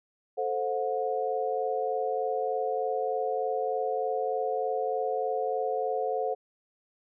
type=chord; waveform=sine; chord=F# diminished; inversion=first; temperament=equal with one note detuned; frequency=440 / 523.3 / 724.8 Hz; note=A4 / C5 / F#5; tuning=0 / 0 / -36 cents; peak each=-31 dBFS; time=0.37-6.35 s; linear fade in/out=20 ms; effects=none